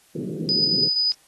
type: band-pass noise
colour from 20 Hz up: pink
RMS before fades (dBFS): -29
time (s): 0.15-0.88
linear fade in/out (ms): 5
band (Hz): 140 to 450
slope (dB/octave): 48
type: tone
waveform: sine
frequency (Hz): 4978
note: D#8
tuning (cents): 0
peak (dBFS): -18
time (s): 0.49-1.12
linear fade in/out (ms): 0
effects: white hiss -57 dBFS RMS until 1.27 s + AAC 32 kbps